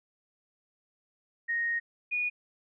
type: tone pair in turn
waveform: sine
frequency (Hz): 1864.7 / 2456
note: A#6 / D#7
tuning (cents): 0 / -23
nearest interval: perfect fourth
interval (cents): 477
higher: second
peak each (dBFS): -27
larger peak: neither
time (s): 1.48-1.8 / 2.11-2.3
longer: first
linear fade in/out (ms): 20
effects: none